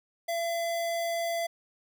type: tone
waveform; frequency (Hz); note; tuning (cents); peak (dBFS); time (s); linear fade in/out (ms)
square; 676; E5; +43; -29; 0.28-1.47; 10
effects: none